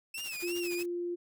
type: tone with vibrato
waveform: sawtooth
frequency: 2618 Hz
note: E7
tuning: 13 cents flat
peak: -34 dBFS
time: 0.14-0.83 s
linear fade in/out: 5 ms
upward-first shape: sine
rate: 2.9 Hz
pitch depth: 130 cents each way
type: noise with tremolo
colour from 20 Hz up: white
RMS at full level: -44 dBFS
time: 0.17-0.86 s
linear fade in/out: 10 ms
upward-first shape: sine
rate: 13 Hz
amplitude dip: 80%
type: tone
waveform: sine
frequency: 349.2 Hz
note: F4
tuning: in tune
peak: -32 dBFS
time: 0.42-1.16 s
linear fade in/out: 20 ms
effects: none